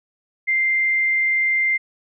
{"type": "tone", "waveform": "sine", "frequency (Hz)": 2093, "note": "C7", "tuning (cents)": 0, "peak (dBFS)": -16, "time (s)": [0.47, 1.78], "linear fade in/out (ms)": 20, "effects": []}